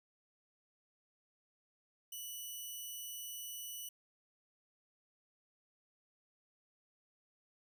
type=tone; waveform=5% pulse; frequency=2960 Hz; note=F#7; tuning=in tune; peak=-35 dBFS; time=2.12-3.89 s; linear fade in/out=5 ms; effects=none